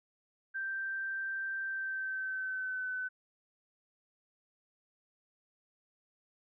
sine tone with pitch glide, 1568 to 1511.1 Hz, G6 to F#6, 0 to +36 cents, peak -34 dBFS, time 0.54-3.09 s, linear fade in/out 20 ms, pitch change -64 cents, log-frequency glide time 1.64-2.88 s, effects none

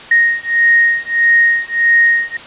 sine beating tone pair, 1864.7 / 1866.3 Hz, A#6 / A#6, 0 / +2 cents, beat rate 1.6 Hz, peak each -12 dBFS, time 0.11-2.37 s, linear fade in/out 5 ms, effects white hiss -33 dBFS RMS until 2.46 s + resampled to 8000 Hz

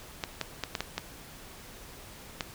clicks, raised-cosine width 0.2 ms, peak -13 dBFS, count 7, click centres 0.238 / 0.413 / 0.637 / 0.752 / 0.806 / 0.98 / 2.408 s, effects pink hiss -48 dBFS RMS until 2.54 s

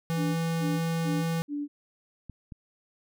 square tone, 165.2 Hz, E3, 4 cents sharp, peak -27 dBFS, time 0.1-1.42 s, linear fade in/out 0 ms
sine tone bursts, 290.4 Hz, D4, 19 cents flat, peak -29 dBFS, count 4, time 0.16-1.68 s, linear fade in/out 50 ms, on 200 ms, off 240 ms
clicks, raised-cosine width 5 ms, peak -29 dBFS, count 2, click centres 2.297 / 2.522 s
effects none

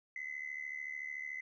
sine tone with amplitude modulation, 2036 Hz, C7, 48 cents flat, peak -35 dBFS, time 0.16-1.41 s, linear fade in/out 2 ms, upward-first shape sine, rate 73.6 Hz, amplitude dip 85%, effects tanh soft clip ceiling -33 dBFS

